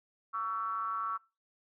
triangle ring-modulated tone, 103.83 Hz, G#2, in tune, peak -27 dBFS, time 0.33-1.18 s, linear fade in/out 20 ms, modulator 1230 Hz, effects noise-tail reverb RT60 0.3 s tail -22 dB re dry

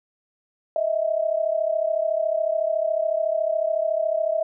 sine tone pair together, 626.1 / 660 Hz, D#5 / E5, +11 / +2 cents, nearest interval minor second, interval 91 cents, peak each -23 dBFS, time 0.76-4.43 s, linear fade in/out 2 ms, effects none

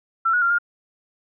sine tone with pitch steps, 1344 / 1455 / 1385 / 1414 Hz, E6 / F#6 / F6 / F6, +33 / -29 / -15 / +21 cents, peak -16 dBFS, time 0.25-0.586 s, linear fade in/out 10 ms, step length 84 ms, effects none

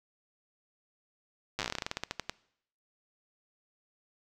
slowing click train, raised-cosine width 0.2 ms, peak -15 dBFS, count 20, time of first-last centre 1.59-2.296 s, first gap 8 ms, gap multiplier 1.15, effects noise-tail reverb RT60 0.7 s tail -22 dB re dry

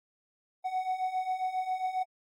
triangle beating tone pair, 740 / 747.4 Hz, F#5 / F#5, 0 / +17 cents, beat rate 7.4 Hz, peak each -33 / -29 dBFS, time 0.64-2.04 s, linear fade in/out 20 ms, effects AAC 48 kbps

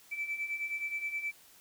sine beating tone pair, 2314 / 2323.5 Hz, D7 / D7, -26 / -19 cents, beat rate 9.5 Hz, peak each -39 / -34 dBFS, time 0.11-1.32 s, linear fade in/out 20 ms, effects tanh soft clip ceiling -27 dBFS + white hiss -59 dBFS RMS until 1.6 s

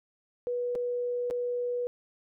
sine tone with dropouts, 487.9 Hz, B4, 21 cents flat, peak -28 dBFS, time 0.47-1.87 s, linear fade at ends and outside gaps 0 ms, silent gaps 0.752-0.757 / 1.301-1.309 s, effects none

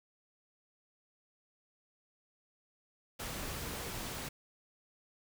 sine tone in noise, 466.2 Hz, A#4, in tune, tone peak -51 dBFS, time 3.59-3.9 s, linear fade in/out 10 ms, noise pink, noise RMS -41 dBFS, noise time 3.19-4.29 s, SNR -13 dB, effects none

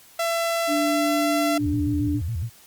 sawtooth tone with pitch glide, 671 to 676.1 Hz, E5 to E5, +31 to +44 cents, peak -18 dBFS, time 0.19-1.58 s, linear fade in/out 5 ms, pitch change +13 cents, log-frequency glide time 0.62-1.28 s
sine tone, 293.7 Hz, D4, in tune, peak -22 dBFS, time 0.67-2.21 s, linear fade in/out 50 ms
sine tone with vibrato, 96.9 Hz, G2, 20 cents flat, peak -24 dBFS, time 1.59-2.5 s, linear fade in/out 50 ms, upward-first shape square, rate 7.2 Hz, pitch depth 300 cents each way
effects white hiss -51 dBFS RMS until 2.66 s + Opus 48 kbps

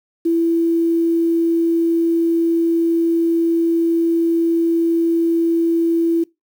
sine tone with quantisation, 333.5 Hz, E4, 20 cents sharp, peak -13 dBFS, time 0.25-6.24 s, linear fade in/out 10 ms, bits 7, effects noise-tail reverb RT60 0.2 s tail -23 dB re dry

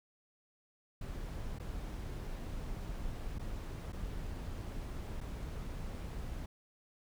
brown noise with dropouts, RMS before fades -41 dBFS, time 1.01-6.46 s, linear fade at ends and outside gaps 5 ms, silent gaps 1.587-1.597 / 3.386-3.393 / 3.923-3.929 / 5.206-5.21 s, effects none

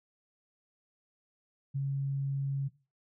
sine tone, 137.9 Hz, C#3, 9 cents flat, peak -29 dBFS, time 1.74-2.69 s, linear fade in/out 20 ms, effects noise-tail reverb RT60 0.3 s tail -18 dB re dry

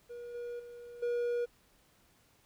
triangle tone with level steps, 479.5 Hz, A#4, 49 cents sharp, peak -40 / -36 / -44 / -28 dBFS, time 0.09-1.46 s, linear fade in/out 20 ms, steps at 0.34 / 0.59 / 1.02 s, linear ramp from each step 10 ms, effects pink hiss -67 dBFS RMS until 2.45 s

